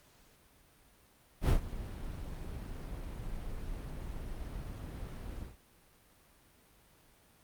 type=noise with ADSR envelope; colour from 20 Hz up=brown; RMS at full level=-24 dBFS; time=1.41-5.57 s; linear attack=79 ms; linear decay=110 ms; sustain=-17 dB; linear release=150 ms; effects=pink hiss -64 dBFS RMS until 7.43 s + Opus 48 kbps